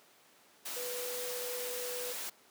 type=tone in noise; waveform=sine; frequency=493.9 Hz; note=B4; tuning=in tune; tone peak=-39 dBFS; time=0.76-2.13 s; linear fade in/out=10 ms; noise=white; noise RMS=-40 dBFS; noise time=0.65-2.3 s; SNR=-2 dB; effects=pink hiss -62 dBFS RMS until 2.5 s + high-pass 300 Hz 12 dB/octave